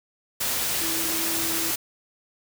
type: tone in noise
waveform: sine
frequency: 327.8 Hz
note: E4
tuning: 10 cents flat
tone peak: -33 dBFS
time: 0.81-1.71 s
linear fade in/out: 10 ms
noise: white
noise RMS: -26 dBFS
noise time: 0.4-1.76 s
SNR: -10 dB
effects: none